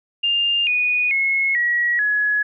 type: tone with pitch steps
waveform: sine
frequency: 2805 / 2470 / 2175 / 1915.9 / 1687.2 Hz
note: F7 / D#7 / C#7 / A#6 / G#6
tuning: +7 / -13 / -33 / +47 / +27 cents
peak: -16 dBFS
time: 0.23-2.43 s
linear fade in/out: 10 ms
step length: 440 ms
effects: none